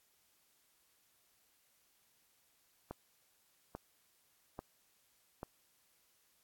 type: click train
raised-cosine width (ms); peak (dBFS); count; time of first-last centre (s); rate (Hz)
1; -28; 4; 2.91-5.431; 1.19
effects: white hiss -73 dBFS RMS until 6.43 s + AAC 64 kbps